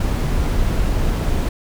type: noise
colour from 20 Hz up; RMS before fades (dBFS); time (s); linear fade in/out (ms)
brown; -18; 0-1.49; 5
effects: none